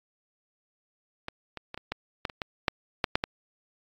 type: clicks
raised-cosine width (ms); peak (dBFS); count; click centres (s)
0.3; -18 / -21 / -21 / -22 / -14 / -12 / -23 / -15 / -6 / -7 / -6 / -10; 12; 1.284 / 1.573 / 1.744 / 1.776 / 1.92 / 2.252 / 2.298 / 2.418 / 2.682 / 3.042 / 3.155 / 3.239
effects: AAC 64 kbps